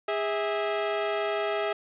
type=tone pair together; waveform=sawtooth; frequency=410 / 650.8 Hz; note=G#4 / E5; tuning=-22 / -22 cents; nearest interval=minor sixth; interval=800 cents; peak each=-25 dBFS; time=0.08-1.73 s; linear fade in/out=5 ms; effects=resampled to 8000 Hz + 9-bit